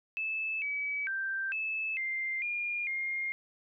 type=tone with pitch steps; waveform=sine; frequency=2619 / 2283 / 1569 / 2613 / 2095 / 2416 / 2126 Hz; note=E7 / D7 / G6 / E7 / C7 / D7 / C7; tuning=-12 / -50 / +1 / -16 / +2 / +48 / +27 cents; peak=-31 dBFS; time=0.17-3.32 s; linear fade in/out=0 ms; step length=450 ms; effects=none